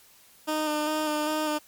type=tone with vibrato; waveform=15% pulse; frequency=305.2 Hz; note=D#4; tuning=33 cents flat; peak=-19 dBFS; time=0.47-1.59 s; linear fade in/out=20 ms; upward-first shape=square; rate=2.5 Hz; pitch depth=19 cents each way; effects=white hiss -56 dBFS RMS until 1.67 s + MP3 96 kbps